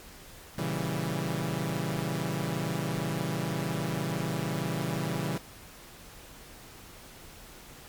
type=chord; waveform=sawtooth; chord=A# diminished seventh; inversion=none; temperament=equal; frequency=116.54 / 138.59 / 164.81 / 196 Hz; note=A#2 / C#3 / E3 / G3; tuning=0 / 0 / 0 / 0 cents; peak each=-34 / -30 / -29 / -32 dBFS; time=0.58-5.38 s; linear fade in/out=5 ms; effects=pink hiss -49 dBFS RMS until 7.88 s + MP3 96 kbps